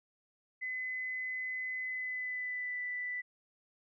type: tone with pitch glide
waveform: sine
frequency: 2025 to 1983.3 Hz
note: B6 to B6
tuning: +43 to +7 cents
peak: -35 dBFS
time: 0.61-3.22 s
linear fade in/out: 20 ms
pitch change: -36 cents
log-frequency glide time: 1.82-2.81 s
effects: none